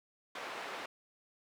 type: band-pass noise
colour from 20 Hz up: white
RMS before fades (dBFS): -43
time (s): 0.35-0.86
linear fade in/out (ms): 5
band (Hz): 340 to 1900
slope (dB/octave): 12
effects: none